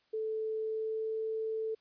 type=tone with pitch glide; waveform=sine; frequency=438.2 to 441.5 Hz; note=A4 to A4; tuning=-7 to +6 cents; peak=-32 dBFS; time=0.13-1.75 s; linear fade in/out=10 ms; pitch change=+13 cents; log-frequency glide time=0.56-1.24 s; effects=white hiss -72 dBFS RMS until 1.8 s + resampled to 11025 Hz